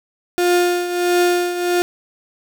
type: tone with tremolo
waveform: 35% pulse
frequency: 353.5 Hz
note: F4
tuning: 21 cents sharp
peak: -10 dBFS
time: 0.38-1.82 s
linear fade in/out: 0 ms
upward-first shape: triangle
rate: 1.5 Hz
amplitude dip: 70%
effects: none